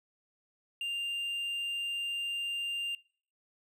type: tone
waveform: triangle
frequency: 2794 Hz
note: F7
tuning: in tune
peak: -31 dBFS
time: 0.81-2.95 s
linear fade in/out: 2 ms
effects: noise-tail reverb RT60 0.5 s tail -23 dB re dry